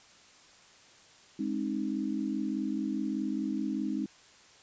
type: chord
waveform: sine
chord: Ab major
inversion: none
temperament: equal with one note detuned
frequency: 207.7 / 266.2 / 311.1 Hz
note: Ab3 / C4 / Eb4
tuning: 0 / +30 / 0 cents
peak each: -34 dBFS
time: 1.39-4.06 s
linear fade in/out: 5 ms
effects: white hiss -57 dBFS RMS until 4.62 s + resampled to 16000 Hz